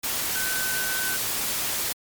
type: tone in noise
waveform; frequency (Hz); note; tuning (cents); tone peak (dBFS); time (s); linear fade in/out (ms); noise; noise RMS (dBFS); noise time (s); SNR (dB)
sine; 1520; F#6; +46; -29; 0.35-1.17; 10; white; -27; 0.03-1.93; -5
effects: MP3 96 kbps

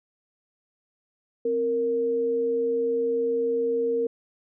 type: tone pair together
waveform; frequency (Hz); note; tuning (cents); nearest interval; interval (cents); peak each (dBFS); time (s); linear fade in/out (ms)
sine; 261.6 / 465; C4 / A#4; 0 / -4; minor seventh; 996; -33 / -22; 1.45-4.07; 5
effects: none

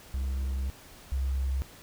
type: tone pair in turn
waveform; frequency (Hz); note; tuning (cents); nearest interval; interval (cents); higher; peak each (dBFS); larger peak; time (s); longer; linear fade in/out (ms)
triangle / sine; 66.3 / 66.54; C2 / C2; +23 / +30; unison; 7; second; -26; neither; 0.14-0.7 / 1.12-1.62; first; 0
effects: pink hiss -51 dBFS RMS until 1.82 s

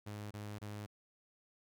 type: tone bursts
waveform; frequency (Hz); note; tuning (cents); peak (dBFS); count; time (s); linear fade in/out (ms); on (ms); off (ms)
sawtooth; 104.2; G#2; +6; -39; 3; 0.06-0.864; 10; 250; 27
effects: none

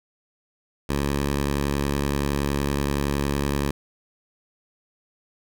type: tone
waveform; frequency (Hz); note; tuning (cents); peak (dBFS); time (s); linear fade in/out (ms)
10% pulse; 70.7; C#2; +35; -14; 0.89-3.71; 5
effects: none

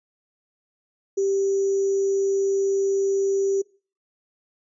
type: tone with sample-and-hold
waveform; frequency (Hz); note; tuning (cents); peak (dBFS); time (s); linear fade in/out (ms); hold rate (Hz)
sine; 392; G4; 0; -19; 1.17-3.62; 10; 6300
effects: noise-tail reverb RT60 0.4 s tail -23 dB re dry + resampled to 22050 Hz

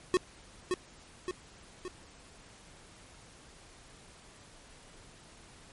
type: tone with echo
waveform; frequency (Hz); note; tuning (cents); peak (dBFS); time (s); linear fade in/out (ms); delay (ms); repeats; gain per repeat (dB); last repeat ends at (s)
square; 365.3; F#4; -22; -23; 0.14-0.17; 0; 570; 3; -5; 1.88
effects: pink hiss -55 dBFS RMS until 5.72 s + MP3 48 kbps

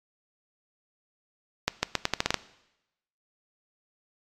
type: accelerating click train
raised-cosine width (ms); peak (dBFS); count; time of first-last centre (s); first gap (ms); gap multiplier
0.2; -5; 9; 1.68-2.343; 150; 0.82
effects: noise-tail reverb RT60 0.9 s tail -18 dB re dry + MP3 96 kbps

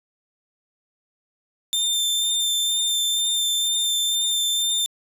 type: tone with vibrato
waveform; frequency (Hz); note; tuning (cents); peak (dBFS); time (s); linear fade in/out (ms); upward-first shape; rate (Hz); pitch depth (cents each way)
sawtooth; 3581; A7; +30; -17; 1.73-4.86; 0; sine; 2.1; 12
effects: resampled to 32000 Hz

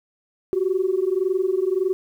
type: tone pair together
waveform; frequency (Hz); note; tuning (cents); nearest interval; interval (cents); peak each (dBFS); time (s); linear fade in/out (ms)
sine; 364.8 / 386.5; F#4 / G4; -24 / -24; minor second; 100; -21; 0.53-1.93; 0
effects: tanh soft clip ceiling -11 dBFS + 9-bit

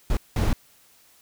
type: noise bursts at uneven times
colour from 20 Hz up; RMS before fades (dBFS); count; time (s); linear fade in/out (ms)
brown; -21; 2; 0.1-0.17 / 0.36-0.53; 2
effects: white hiss -57 dBFS RMS until 1.21 s

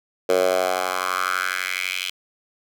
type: tone with high-pass filter sweep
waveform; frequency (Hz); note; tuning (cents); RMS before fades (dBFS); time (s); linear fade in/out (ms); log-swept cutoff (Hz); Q
10% pulse; 92; F#2; -9; -23; 0.29-2.1; 5; 480 to 2900; 3.6
effects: none

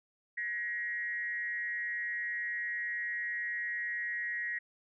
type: tone with frequency modulation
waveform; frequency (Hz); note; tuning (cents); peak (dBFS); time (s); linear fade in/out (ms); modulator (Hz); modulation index
sine; 1900; A#6; +33; -33; 0.37-4.59; 10; 209; 0.56
effects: none

